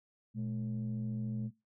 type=tone pair together; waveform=sine; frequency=120 / 213.8 Hz; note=B2 / A3; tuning=-49 / -49 cents; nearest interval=minor seventh; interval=1000 cents; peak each=-36 / -35 dBFS; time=0.34-1.51 s; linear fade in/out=50 ms; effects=noise-tail reverb RT60 0.2 s tail -17 dB re dry + tanh soft clip ceiling -30 dBFS